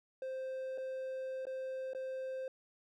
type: tone with dropouts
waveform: triangle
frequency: 523.3 Hz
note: C5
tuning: in tune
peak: -36 dBFS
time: 0.22-2.48 s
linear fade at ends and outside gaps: 2 ms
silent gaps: 0.777-0.781 / 1.454-1.468 / 1.934-1.948 s
effects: none